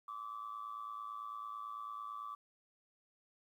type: tone with amplitude modulation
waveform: sine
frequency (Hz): 1155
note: D6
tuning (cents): -29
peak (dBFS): -38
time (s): 0.08-2.35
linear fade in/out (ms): 5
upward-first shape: sine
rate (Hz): 109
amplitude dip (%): 75
effects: tanh soft clip ceiling -36 dBFS + 12-bit